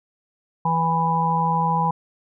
harmonic tone, 164.81 Hz, E3, in tune, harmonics 1 / 3 / 5 / 6, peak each -23 / -33 / -23 / -21 dBFS, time 0.65-1.91 s, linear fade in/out 5 ms, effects none

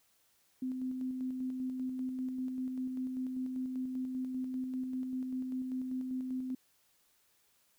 sine tone with tremolo, 257 Hz, C4, 31 cents flat, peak -33 dBFS, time 0.62-6.55 s, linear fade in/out 5 ms, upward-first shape square, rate 5.1 Hz, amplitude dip 30%, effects white hiss -71 dBFS RMS until 7.78 s

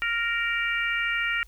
harmonic tone, 466.2 Hz, A#4, in tune, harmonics 3 / 4 / 5 / 6, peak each -29 / -28 / -29 / -33 dBFS, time 0.02-1.43 s, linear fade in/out 0 ms, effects added 50 Hz sine -48 dBFS peak until 1.47 s + white hiss -61 dBFS RMS until 1.47 s

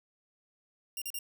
5% pulse tone bursts, 2794 Hz, F7, in tune, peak -26 dBFS, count 3, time 0.97-1.189 s, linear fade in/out 2 ms, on 47 ms, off 39 ms, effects 11-bit

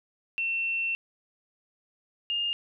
sine tone pair in turn, 2700 / 2824 Hz, E7 / F7, +41 / +19 cents, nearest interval minor second, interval 78 cents, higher second, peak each -26 dBFS, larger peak neither, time 0.38-0.95 / 2.3-2.53 s, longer first, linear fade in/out 0 ms, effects none

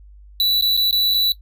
square tone with dropouts, 3951 Hz, B7, in tune, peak -15 dBFS, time 0.4-1.32 s, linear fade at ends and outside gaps 1 ms, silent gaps 0.611-0.623 / 0.767-0.774 / 0.91-0.927 / 1.14-1.144 s, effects noise-tail reverb RT60 0.1 s tail -18 dB re dry + added 50 Hz sine -41 dBFS peak until 1.41 s

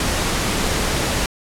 pink noise, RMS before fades -20 dBFS, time 0-1.26 s, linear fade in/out 2 ms, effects low-pass 10000 Hz 12 dB/octave

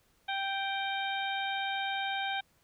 harmonic tone with a mistuned harmonic, 784 Hz, G5, in tune, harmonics 1 / 2 / 3 / 4 / 5, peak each -34 / -37 / -39 / -40 / -41 dBFS, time 0.28-2.41 s, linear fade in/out 10 ms, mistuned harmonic 5, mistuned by -95 cents, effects pink hiss -69 dBFS RMS until 2.63 s

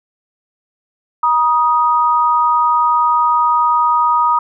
sine tone pair together, 954.7 / 1244.5 Hz, A#5 / D#6, +41 / 0 cents, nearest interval perfect fourth, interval 459 cents, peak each -13 dBFS, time 1.23-4.39 s, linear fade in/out 5 ms, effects none

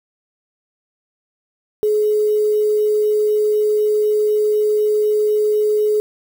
sine tone with quantisation, 424 Hz, G#4, 36 cents sharp, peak -13 dBFS, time 1.83-6 s, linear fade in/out 0 ms, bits 6, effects none

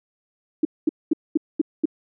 sine tone bursts, 311.3 Hz, D#4, 1 cent sharp, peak -14 dBFS, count 6, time 0.63-1.856 s, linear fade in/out 5 ms, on 21 ms, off 220 ms, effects none

